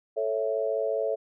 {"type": "chord", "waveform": "sine", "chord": "A major", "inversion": "none", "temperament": "equal", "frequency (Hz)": [440, 554.4, 659.3], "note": ["A4", "C#5", "E5"], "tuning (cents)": [0, 0, 0], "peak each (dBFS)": [-29, -29, -30], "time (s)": [0.16, 1.16], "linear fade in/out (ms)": 20, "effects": []}